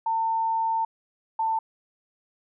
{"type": "tone pair in turn", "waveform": "sine", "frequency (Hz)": [900, 892.2], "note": ["A5", "A5"], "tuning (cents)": [39, 24], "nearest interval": "unison", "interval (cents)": 15, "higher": "first", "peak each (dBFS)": -22, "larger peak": "neither", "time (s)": [[0.06, 0.85], [1.39, 1.59]], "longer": "first", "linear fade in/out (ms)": 5, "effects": []}